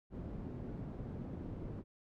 white low-pass noise, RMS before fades -44 dBFS, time 0.1-1.84 s, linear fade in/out 50 ms, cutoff 240 Hz, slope 12 dB/octave, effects none

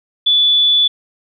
sine tone, 3460 Hz, A7, 30 cents flat, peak -9 dBFS, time 0.26-0.88 s, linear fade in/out 10 ms, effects none

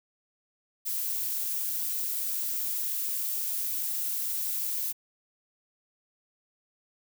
violet noise, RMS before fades -31 dBFS, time 0.85-4.93 s, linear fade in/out 20 ms, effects none

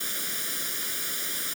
white noise with comb filter, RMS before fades -30 dBFS, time 0-1.54 s, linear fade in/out 10 ms, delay 0.57 ms, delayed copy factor +0.85, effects high-pass 200 Hz 12 dB/octave

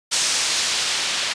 blue noise with low-pass filter sweep, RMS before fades -22 dBFS, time 0.11-1.34 s, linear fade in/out 20 ms, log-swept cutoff 6300 to 3800 Hz, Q 0.89, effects resampled to 22050 Hz

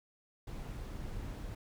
brown noise, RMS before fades -42 dBFS, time 0.47-1.55 s, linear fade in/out 5 ms, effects none

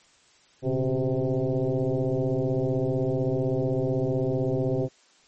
sine tone with frequency modulation, 123.1 Hz, B2, 5 cents flat, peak -22 dBFS, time 0.62-4.89 s, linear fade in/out 50 ms, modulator 131 Hz, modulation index 3.5, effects white hiss -59 dBFS RMS until 5.27 s + MP3 32 kbps

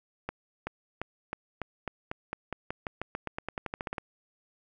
accelerating click train, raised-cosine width 0.5 ms, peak -18 dBFS, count 23, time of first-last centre 0.29-3.982 s, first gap 380 ms, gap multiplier 0.91, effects none

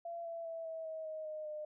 sine tone with pitch steps, 680 / 669.1 / 658.4 / 647.8 / 637.4 / 627.2 / 617.1 / 607.2 Hz, F5 / E5 / E5 / E5 / D#5 / D#5 / D#5 / D#5, -46 / +26 / -2 / -30 / +42 / +14 / -14 / -42 cents, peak -40 dBFS, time 0.05-1.65 s, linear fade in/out 5 ms, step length 200 ms, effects none

